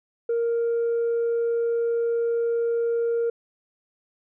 sine tone, 466.2 Hz, A#4, in tune, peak -19 dBFS, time 0.29-3.3 s, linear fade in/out 5 ms, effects tanh soft clip ceiling -19 dBFS

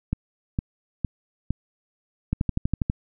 two click trains, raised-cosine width 5 ms, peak -11 / -10 dBFS, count 4 / 8, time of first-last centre 0.13-1.506 / 2.33-2.899 s, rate 2.18 / 12.3 Hz, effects none

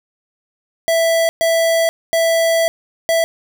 square tone bursts at uneven times, 660 Hz, E5, 2 cents sharp, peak -13 dBFS, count 4, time 0.88-1.29 / 1.41-1.89 / 2.13-2.68 / 3.09-3.24 s, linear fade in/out 0 ms, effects none

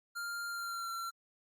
square tone with pitch glide, 1396.9 to 1361.8 Hz, F6 to F6, 0 to -44 cents, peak -38 dBFS, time 0.15-1.11 s, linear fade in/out 20 ms, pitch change -44 cents, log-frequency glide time 0.48-0.91 s, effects Opus 48 kbps

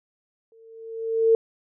sine tone with exponential growth, 451.2 Hz, A4, 44 cents sharp, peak -12 dBFS, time 0.52-1.35 s, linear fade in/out 1 ms, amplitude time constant 180 ms, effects none

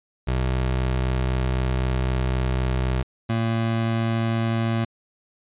25% pulse tone pair in turn, 63.9 / 113.86 Hz, C2 / A#2, -40 / -40 cents, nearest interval minor seventh, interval 1000 cents, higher second, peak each -17 dBFS, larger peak neither, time 0.27-3.03 / 3.29-4.85 s, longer first, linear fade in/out 10 ms, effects resampled to 8000 Hz

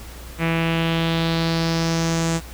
sawtooth tone with low-pass filter sweep, 165 Hz, E3, 2 cents sharp, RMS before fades -21 dBFS, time 0.38-2.41 s, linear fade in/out 50 ms, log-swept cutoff 2300 to 7600 Hz, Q 3.1, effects added 60 Hz sine -36 dBFS peak until 2.53 s + pink hiss -41 dBFS RMS until 2.53 s

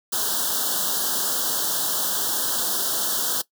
white band-stop noise, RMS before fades -24 dBFS, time 0.12-3.42 s, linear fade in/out 10 ms, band 1700 to 3000 Hz, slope 96 dB/octave, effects noise-tail reverb RT60 0.1 s tail -19 dB re dry + high-pass 200 Hz 12 dB/octave

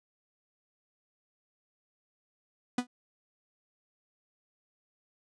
45% pulse tone with exponential decay, 246.9 Hz, B3, in tune, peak -23 dBFS, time 2.78-2.87 s, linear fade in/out 5 ms, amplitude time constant 18 ms, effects resampled to 22050 Hz

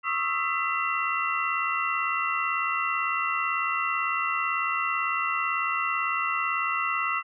sine tone cluster, 1105 / 1266 / 1344 / 2002 / 2729 Hz, C#6 / D#6 / E6 / B6 / F7, -6 / +30 / +33 / +23 / -41 cents, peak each -31 dBFS, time 0.03-7.23 s, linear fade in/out 50 ms, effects none

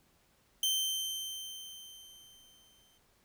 sawtooth tone with exponential decay, 3109 Hz, G7, 15 cents flat, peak -24 dBFS, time 0.63-2.98 s, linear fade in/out 2 ms, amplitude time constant 510 ms, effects pink hiss -69 dBFS RMS until 3.24 s

